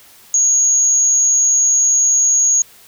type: tone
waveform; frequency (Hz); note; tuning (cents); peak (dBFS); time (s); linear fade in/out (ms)
sine; 6645; G#8; 0; -10; 0.34-2.62; 2
effects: white hiss -45 dBFS RMS until 2.87 s